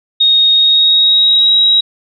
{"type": "tone with pitch glide", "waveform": "sine", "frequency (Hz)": [3729, 3836], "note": ["A#7", "A#7"], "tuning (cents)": [0, 49], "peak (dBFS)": -6, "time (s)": [0.2, 1.81], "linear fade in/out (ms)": 10, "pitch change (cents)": 49, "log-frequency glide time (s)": [0.53, 1.53], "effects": []}